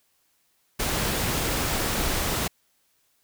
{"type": "noise", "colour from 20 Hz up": "pink", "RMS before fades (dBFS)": -26, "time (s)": [0.79, 2.48], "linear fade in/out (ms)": 10, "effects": ["white hiss -68 dBFS RMS until 3.23 s"]}